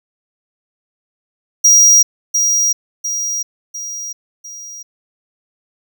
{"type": "tone with echo", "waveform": "square", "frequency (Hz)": 5730, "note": "F8", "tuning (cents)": 44, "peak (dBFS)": -6, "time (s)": [1.64, 2.03], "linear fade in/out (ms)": 10, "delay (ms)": 700, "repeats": 4, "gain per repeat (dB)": -6, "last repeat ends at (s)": 4.83, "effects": []}